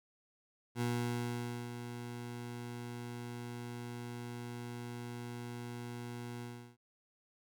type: tone with ADSR envelope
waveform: 20% pulse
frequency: 120 Hz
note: B2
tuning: 49 cents flat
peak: -27 dBFS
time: 0.75-6.77 s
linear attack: 61 ms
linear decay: 880 ms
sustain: -10 dB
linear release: 350 ms
effects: none